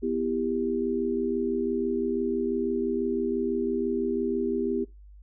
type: chord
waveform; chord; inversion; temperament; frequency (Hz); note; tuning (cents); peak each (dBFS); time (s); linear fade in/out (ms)
sine; E minor; second; just; 247.2 / 329.6 / 395.6; B3 / E4 / G4; +2 / 0 / +16; -29 / -31 / -28; 0.02-4.85; 20
effects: noise-tail reverb RT60 0.2 s tail -20 dB re dry + added 50 Hz sine -46 dBFS peak until 5.22 s